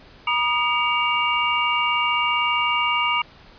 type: tone cluster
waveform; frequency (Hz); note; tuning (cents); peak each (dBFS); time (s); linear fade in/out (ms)
sine; 961 / 1226 / 2268 / 2801; B5 / D#6 / C#7 / F7; -48 / -26 / +39 / +4; -24; 0.27-3.22; 5
effects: pink hiss -48 dBFS RMS until 3.58 s + resampled to 11025 Hz